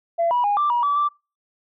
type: tone with pitch steps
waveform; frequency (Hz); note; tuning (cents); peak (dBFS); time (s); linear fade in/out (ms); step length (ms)
sine; 677 / 974 / 819 / 1177 / 959 / 1151 / 1171; E5 / B5 / G#5 / D6 / A#5 / D6 / D6; +46 / -24 / -24 / +3 / +49 / -35 / -5; -16; 0.18-1.09; 20; 130
effects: noise-tail reverb RT60 0.3 s tail -26 dB re dry + tanh soft clip ceiling -13 dBFS